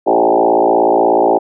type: tone with frequency modulation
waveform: sine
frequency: 587.3 Hz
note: D5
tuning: in tune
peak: -8 dBFS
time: 0.06-1.39 s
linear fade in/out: 20 ms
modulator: 56.6 Hz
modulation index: 4.8
effects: none